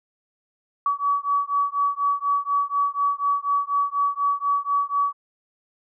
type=beating tone pair; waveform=sine; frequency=1136 / 1140.1 Hz; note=C#6 / C#6; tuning=+42 / +48 cents; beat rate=4.1 Hz; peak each=-23 dBFS; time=0.86-5.13 s; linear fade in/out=2 ms; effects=none

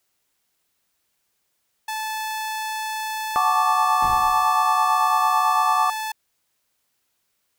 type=tone; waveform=sawtooth; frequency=871 Hz; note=A5; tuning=18 cents flat; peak=-22 dBFS; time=1.88-6.12 s; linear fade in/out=5 ms
type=chord; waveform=sine; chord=D major seventh; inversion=first; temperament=equal; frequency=740 / 880 / 1108.7 / 1174.7 Hz; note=F#5 / A5 / C#6 / D6; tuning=0 / 0 / 0 / 0 cents; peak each=-24 / -23 / -24 / -20 dBFS; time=3.36-5.9 s; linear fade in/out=0 ms
type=noise with exponential decay; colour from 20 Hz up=brown; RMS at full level=-27 dBFS; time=4.02-4.71 s; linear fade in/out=1 ms; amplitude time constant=150 ms
effects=white hiss -72 dBFS RMS until 7.58 s

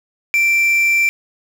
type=tone with quantisation; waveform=triangle; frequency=2349 Hz; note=D7; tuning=in tune; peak=-10 dBFS; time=0.34-1.09 s; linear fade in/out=0 ms; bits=5; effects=none

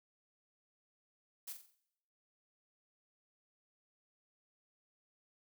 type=noise with echo; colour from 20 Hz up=blue; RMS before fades=-44 dBFS; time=1.47-1.53 s; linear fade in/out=10 ms; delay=45 ms; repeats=5; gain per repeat=-7 dB; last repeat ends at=1.755 s; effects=noise-tail reverb RT60 0.8 s tail -19 dB re dry

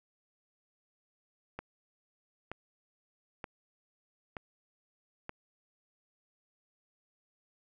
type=click train; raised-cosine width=0.5 ms; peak=-24 dBFS; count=5; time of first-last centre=1.59-5.294 s; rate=1.08 Hz; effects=none

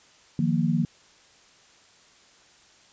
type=chord; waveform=sine; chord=Eb suspended second; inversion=none; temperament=just; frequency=155.56 / 175.01 / 233.3 Hz; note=Eb3 / F3 / Bb3; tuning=0 / +4 / +2 cents; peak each=-25 dBFS; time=0.39-0.85 s; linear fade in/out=2 ms; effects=white hiss -56 dBFS RMS until 2.92 s + resampled to 16000 Hz

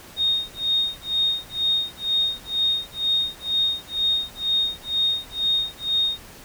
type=tone with tremolo; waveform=sine; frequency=3706 Hz; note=A#7; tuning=11 cents flat; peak=-17 dBFS; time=0.16-6.19 s; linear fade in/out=50 ms; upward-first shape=sine; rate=2.1 Hz; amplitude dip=100%; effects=pink hiss -44 dBFS RMS until 6.44 s

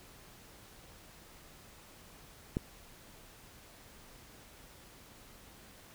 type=click; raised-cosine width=3 ms; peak=-18 dBFS; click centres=2.569 s; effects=pink hiss -56 dBFS RMS until 5.94 s

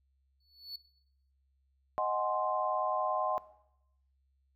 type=tone with exponential growth; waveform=triangle; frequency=4435 Hz; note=C#8; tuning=in tune; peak=-35 dBFS; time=0.4-0.76 s; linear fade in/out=5 ms; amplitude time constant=77 ms
type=chord; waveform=sine; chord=Ab dominant seventh; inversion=second; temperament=equal; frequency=622.3 / 740 / 830.6 / 1046.5 Hz; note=Eb5 / Gb5 / Ab5 / C6; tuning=0 / 0 / 0 / 0 cents; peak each=-34 / -34 / -38 / -33 dBFS; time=1.98-3.38 s; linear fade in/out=0 ms
effects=noise-tail reverb RT60 0.8 s tail -18 dB re dry + added 67 Hz sine -70 dBFS peak until 4.55 s

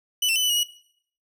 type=tone with pitch steps; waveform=sawtooth; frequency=2982 / 2690 / 3012 / 2981 / 2890 / 2917 Hz; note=F#7 / E7 / F#7 / F#7 / F#7 / F#7; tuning=+13 / +34 / +30 / +12 / -41 / -25 cents; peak=-17 dBFS; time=0.22-0.634 s; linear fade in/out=5 ms; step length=69 ms; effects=noise-tail reverb RT60 0.6 s tail -19 dB re dry

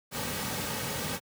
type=noise with comb filter; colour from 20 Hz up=pink; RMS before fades=-33 dBFS; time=0.11-1.2 s; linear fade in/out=50 ms; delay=2.9 ms; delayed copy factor=-0.5; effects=high-pass 100 Hz 12 dB/octave

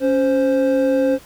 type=tone pair together; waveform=triangle; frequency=277.2 / 522.8 Hz; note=C#4 / C5; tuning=0 / -1 cents; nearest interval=major seventh; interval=1099 cents; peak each=-16 / -14 dBFS; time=0-1.19 s; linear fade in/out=50 ms; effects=pink hiss -45 dBFS RMS until 1.25 s

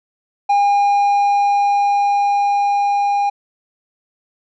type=tone with level ramp; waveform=triangle; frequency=810 Hz; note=G#5; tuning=43 cents flat; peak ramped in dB=-9 to -12 dBFS; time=0.49-3.3 s; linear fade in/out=10 ms; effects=resampled to 16000 Hz

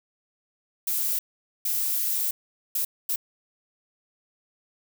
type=noise bursts at uneven times; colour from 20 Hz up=violet; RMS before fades=-26 dBFS; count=4; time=0.87-1.19 / 1.65-2.31 / 2.75-2.85 / 3.09-3.16 s; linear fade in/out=5 ms; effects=none

